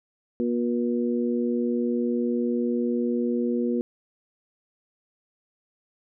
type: harmonic tone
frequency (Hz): 120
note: B2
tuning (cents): -49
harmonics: 2 / 3 / 4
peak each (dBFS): -24 / -28 / -30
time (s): 0.4-3.81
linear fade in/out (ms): 0
effects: none